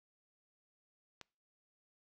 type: click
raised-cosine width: 0.2 ms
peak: -30 dBFS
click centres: 1.213 s
effects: noise-tail reverb RT60 0.4 s tail -26 dB re dry